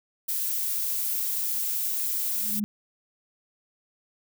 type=noise; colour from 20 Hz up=violet; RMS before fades=-28 dBFS; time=0.28-2.6 s; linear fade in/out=10 ms
type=tone with exponential growth; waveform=sine; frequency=208.3 Hz; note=G#3; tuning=5 cents sharp; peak=-23 dBFS; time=2.29-2.64 s; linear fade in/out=0 ms; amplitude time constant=74 ms
effects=none